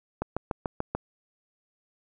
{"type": "click train", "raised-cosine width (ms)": 1, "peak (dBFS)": -14, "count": 6, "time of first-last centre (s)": [0.22, 0.95], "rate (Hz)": 6.85, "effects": []}